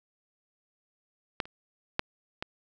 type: clicks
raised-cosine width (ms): 0.3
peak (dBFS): -11 / -30 / -9 / -17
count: 4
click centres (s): 1.402 / 1.455 / 1.994 / 2.425
effects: none